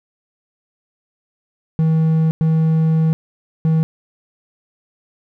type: tone bursts at uneven times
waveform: triangle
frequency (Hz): 160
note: D#3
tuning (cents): +49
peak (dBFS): -10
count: 3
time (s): 1.79-2.31 / 2.41-3.13 / 3.65-3.83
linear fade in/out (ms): 0
effects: none